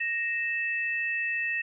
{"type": "tone pair together", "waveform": "sine", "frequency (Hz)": [1866, 2632], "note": ["A#6", "E7"], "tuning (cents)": [1, -3], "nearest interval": "tritone", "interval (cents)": 596, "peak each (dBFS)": [-29, -30], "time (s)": [0, 1.62], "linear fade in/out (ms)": 10, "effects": []}